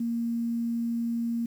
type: tone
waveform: sine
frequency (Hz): 233.1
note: A#3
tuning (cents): 0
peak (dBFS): -26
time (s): 0-1.46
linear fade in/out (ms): 5
effects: 9-bit